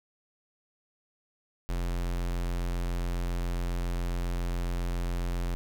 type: tone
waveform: square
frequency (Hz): 43.65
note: F1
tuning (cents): 0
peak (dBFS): -29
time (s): 1.69-5.55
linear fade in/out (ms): 0
effects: none